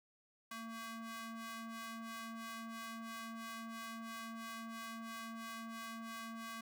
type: ring-modulated tone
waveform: sawtooth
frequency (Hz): 453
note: A#4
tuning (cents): -50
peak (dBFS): -38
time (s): 0.51-6.61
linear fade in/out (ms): 5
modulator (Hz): 681
effects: none